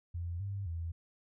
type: tone with pitch steps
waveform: sine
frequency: 86.1 / 99.2 / 83.5 Hz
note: F2 / G2 / E2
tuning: -24 / +21 / +23 cents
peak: -35 dBFS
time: 0.14-0.92 s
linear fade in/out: 10 ms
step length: 260 ms
effects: none